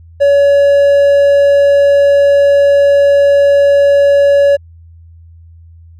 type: tone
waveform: triangle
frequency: 565 Hz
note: C#5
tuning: 33 cents sharp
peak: -3 dBFS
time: 0.2-4.57 s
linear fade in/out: 20 ms
effects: added 83 Hz sine -35 dBFS peak until 5.99 s